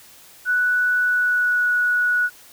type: tone with pitch glide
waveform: sine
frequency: 1480 to 1466.4 Hz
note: F#6 to F#6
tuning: 0 to -16 cents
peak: -16 dBFS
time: 0.45-2.3 s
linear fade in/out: 50 ms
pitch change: -16 cents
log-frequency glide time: 1.01-1.69 s
effects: white hiss -47 dBFS RMS until 2.52 s